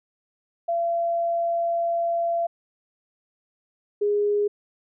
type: tone pair in turn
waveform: sine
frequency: 680 / 412.5 Hz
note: F5 / G#4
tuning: -46 / -12 cents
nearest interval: major sixth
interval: 866 cents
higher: first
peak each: -21 / -19 dBFS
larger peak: second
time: 0.68-2.47 / 4.01-4.48 s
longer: first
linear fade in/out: 10 ms
effects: none